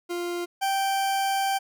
40% pulse tone pair in turn, 349.2 / 781.2 Hz, F4 / G5, 0 / -6 cents, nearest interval octave + major second, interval 1394 cents, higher second, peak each -27 / -22 dBFS, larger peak second, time 0.09-0.46 / 0.61-1.59 s, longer second, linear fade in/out 20 ms, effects none

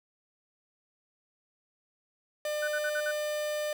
45% pulse tone, 600 Hz, D5, 37 cents sharp, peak -30 dBFS, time 2.45-3.73 s, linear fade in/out 2 ms
sine tone bursts, 1497 Hz, F#6, 20 cents sharp, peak -30 dBFS, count 5, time 2.62-3.115 s, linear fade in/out 10 ms, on 59 ms, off 50 ms
effects none

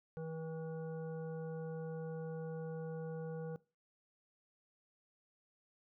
harmonic tone, 161 Hz, E3, 41 cents flat, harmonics 1 / 3 / 5 / 7 / 9, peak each -43 / -44 / -57 / -63 / -60 dBFS, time 0.17-3.56 s, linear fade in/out 0 ms, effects noise-tail reverb RT60 0.3 s tail -20 dB re dry

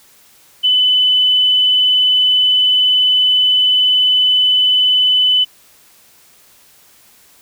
sine tone, 3007 Hz, F#7, 27 cents sharp, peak -9 dBFS, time 0.63-5.45 s, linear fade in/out 20 ms, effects white hiss -48 dBFS RMS until 7.41 s

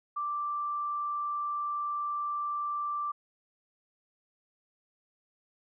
sine tone, 1174.7 Hz, D6, in tune, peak -30 dBFS, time 0.16-3.12 s, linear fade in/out 10 ms, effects none

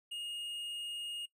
triangle tone with hard clipping, 2854 Hz, F7, 37 cents sharp, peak -40 dBFS, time 0.11-1.26 s, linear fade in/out 10 ms, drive 10 dB, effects noise-tail reverb RT60 0.1 s tail -17 dB re dry

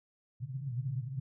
white band-pass noise, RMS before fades -37 dBFS, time 0.4-1.2 s, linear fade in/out 10 ms, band 120 to 140 Hz, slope 96 dB/octave, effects none

